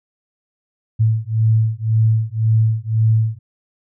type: beating tone pair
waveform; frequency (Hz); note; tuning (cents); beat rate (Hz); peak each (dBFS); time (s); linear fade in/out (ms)
sine; 110 / 111.9; A2 / A2; 0 / +30; 1.9; -16; 0.99-3.39; 20
effects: none